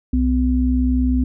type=tone pair together; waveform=sine; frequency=63.4 / 253.6 Hz; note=B1 / B3; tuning=+46 / +46 cents; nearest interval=2 octaves; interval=2400 cents; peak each=-17 dBFS; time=0.13-1.24 s; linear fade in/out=5 ms; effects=none